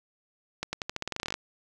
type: accelerating click train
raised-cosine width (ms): 0.2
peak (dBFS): -14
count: 16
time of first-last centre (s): 0.63-1.341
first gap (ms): 100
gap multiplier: 0.88
effects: none